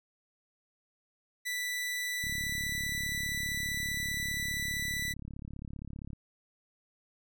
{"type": "tone", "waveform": "sawtooth", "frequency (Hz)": 1975.5, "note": "B6", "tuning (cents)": 0, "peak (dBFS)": -29, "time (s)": [1.45, 5.14], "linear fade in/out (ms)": 20}
{"type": "click train", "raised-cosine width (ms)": 5, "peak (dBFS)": -30, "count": 138, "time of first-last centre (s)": [2.24, 6.132], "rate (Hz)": 35.2}
{"effects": []}